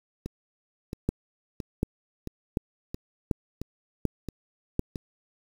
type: two click trains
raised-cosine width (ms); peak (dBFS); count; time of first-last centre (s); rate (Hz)
3; -11 / -21; 6 / 8; 1.09-4.794 / 0.26-4.958; 1.35 / 1.49
effects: 7-bit